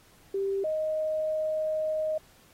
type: tone pair in turn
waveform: sine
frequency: 392 / 623.4 Hz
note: G4 / D#5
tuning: 0 / +3 cents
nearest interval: minor sixth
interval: 803 cents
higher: second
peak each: -26 dBFS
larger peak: neither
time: 0.34-0.64 / 0.64-2.18 s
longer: second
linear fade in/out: 5 ms
effects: pink hiss -59 dBFS RMS until 2.53 s + AAC 48 kbps